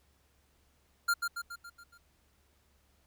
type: tone with echo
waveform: square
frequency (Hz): 1396.9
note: F6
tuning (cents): 0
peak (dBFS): -26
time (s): 1.08-1.14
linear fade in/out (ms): 10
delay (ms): 140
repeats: 6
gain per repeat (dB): -5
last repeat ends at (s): 1.98
effects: added 70 Hz sine -70 dBFS peak until 3.06 s + pink hiss -71 dBFS RMS until 3.06 s